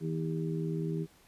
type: harmonic tone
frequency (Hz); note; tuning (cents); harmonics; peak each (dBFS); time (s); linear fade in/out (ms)
80.3; E2; -45; 2 / 3 / 4 / 5; -32 / -44 / -39 / -38; 0-1.07; 50
effects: pink hiss -62 dBFS RMS until 1.27 s + resampled to 32000 Hz